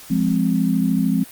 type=chord; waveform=sine; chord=F minor; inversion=none; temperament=equal; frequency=174.61 / 207.7 / 261.6 Hz; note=F3 / Ab3 / C4; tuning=0 / 0 / 0 cents; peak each=-20 dBFS; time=0.1-1.24 s; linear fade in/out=10 ms; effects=white hiss -41 dBFS RMS until 1.31 s + Opus 48 kbps